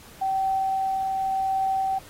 sine tone with tremolo, 770 Hz, G5, 31 cents flat, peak -21 dBFS, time 0.21-1.99 s, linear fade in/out 10 ms, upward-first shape triangle, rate 0.86 Hz, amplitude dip 25%, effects pink hiss -48 dBFS RMS until 2.09 s + AAC 48 kbps

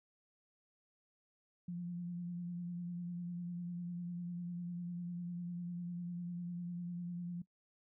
sine tone with vibrato, 174.61 Hz, F3, in tune, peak -39 dBFS, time 1.68-7.42 s, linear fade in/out 5 ms, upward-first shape sine, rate 10 Hz, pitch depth 27 cents each way, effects noise-tail reverb RT60 0.1 s tail -19 dB re dry

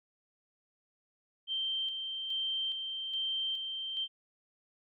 sine tone with tremolo, 3136 Hz, G7, in tune, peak -31 dBFS, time 1.47-4.08 s, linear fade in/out 50 ms, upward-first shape square, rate 1.2 Hz, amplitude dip 40%, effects none

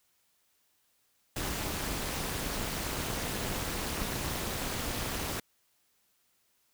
pink noise with amplitude modulation, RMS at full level -31 dBFS, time 1.36-5.4 s, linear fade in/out 5 ms, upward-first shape sine, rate 228 Hz, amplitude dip 80%, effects white hiss -72 dBFS RMS until 6.73 s

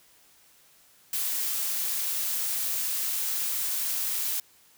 blue noise, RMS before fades -29 dBFS, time 1.13-4.4 s, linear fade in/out 2 ms, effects white hiss -59 dBFS RMS until 4.77 s

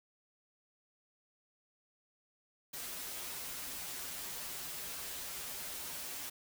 white noise with comb filter, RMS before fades -43 dBFS, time 2.73-6.3 s, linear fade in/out 10 ms, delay 9.2 ms, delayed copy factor -0.75, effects none

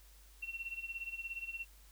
sine tone with tremolo, 2720 Hz, F7, 46 cents flat, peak -37 dBFS, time 0.42-1.65 s, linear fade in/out 10 ms, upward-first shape sine, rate 17 Hz, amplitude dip 80%, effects added 50 Hz sine -58 dBFS peak until 1.91 s + white hiss -64 dBFS RMS until 1.91 s

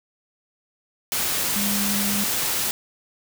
sine tone in noise, 203.3 Hz, G#3, 37 cents flat, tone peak -25 dBFS, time 1.56-2.24 s, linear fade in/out 0 ms, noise white, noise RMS -24 dBFS, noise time 1.12-2.71 s, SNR -4 dB, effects none

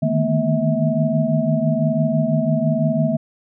sine tone cluster, 151.7 / 157.7 / 218.7 / 239.8 / 645 Hz, D#3 / D#3 / A3 / A#3 / E5, -44 / +24 / -10 / +49 / -38 cents, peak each -22 dBFS, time 0.02-3.17 s, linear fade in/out 10 ms, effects none

